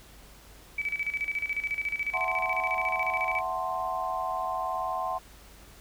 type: tone with tremolo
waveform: sine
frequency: 2293 Hz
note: D7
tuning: 42 cents flat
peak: -26 dBFS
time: 0.78-3.41 s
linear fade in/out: 5 ms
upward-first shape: square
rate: 14 Hz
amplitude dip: 75%
type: chord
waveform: sine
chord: F# half-diminished seventh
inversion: third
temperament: equal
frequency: 659.3 / 740 / 880 / 1046.5 Hz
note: E5 / F#5 / A5 / C6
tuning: 0 / 0 / 0 / 0 cents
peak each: -36 / -32 / -38 / -32 dBFS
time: 2.13-5.19 s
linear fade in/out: 20 ms
effects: added 50 Hz sine -53 dBFS peak until 5.8 s + pink hiss -53 dBFS RMS until 5.8 s